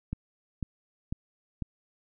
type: click train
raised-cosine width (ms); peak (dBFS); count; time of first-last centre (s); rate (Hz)
5; -19; 4; 0.13-1.623; 2.01
effects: none